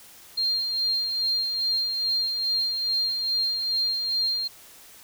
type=tone with tremolo; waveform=sine; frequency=4198 Hz; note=C8; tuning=5 cents sharp; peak=-21 dBFS; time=0.37-4.48 s; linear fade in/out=10 ms; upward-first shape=sine; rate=2.4 Hz; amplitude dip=40%; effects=white hiss -49 dBFS RMS until 5.03 s